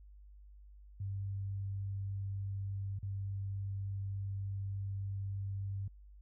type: tone with dropouts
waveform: sine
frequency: 98.3 Hz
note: G2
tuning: 5 cents sharp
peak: -36 dBFS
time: 1-5.88 s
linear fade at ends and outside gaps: 5 ms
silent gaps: 2.989-3.028 s
effects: added 50 Hz sine -53 dBFS peak until 6.21 s